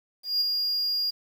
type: tone with ADSR envelope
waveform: triangle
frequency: 4831 Hz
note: D8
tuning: 48 cents sharp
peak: -19 dBFS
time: 0.23-1.11 s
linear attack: 180 ms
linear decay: 13 ms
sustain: -4 dB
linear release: 15 ms
effects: 9-bit